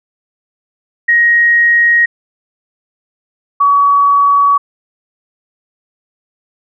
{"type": "tone pair in turn", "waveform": "sine", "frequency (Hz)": [1882, 1132.4], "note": ["A#6", "C#6"], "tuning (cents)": [16, 37], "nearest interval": "major sixth", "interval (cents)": 879, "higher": "first", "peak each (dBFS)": -6, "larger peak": "neither", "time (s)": [[1.08, 2.06], [3.6, 4.58]], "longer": "neither", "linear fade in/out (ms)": 10, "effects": []}